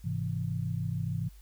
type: chord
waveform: sine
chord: Ab augmented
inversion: none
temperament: equal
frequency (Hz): 103.83 / 130.81 / 164.81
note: Ab2 / C3 / E3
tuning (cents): 0 / 0 / 0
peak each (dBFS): -34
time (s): 0.04-1.29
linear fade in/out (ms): 10
effects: added 50 Hz sine -49 dBFS peak until 1.41 s + white hiss -63 dBFS RMS until 1.41 s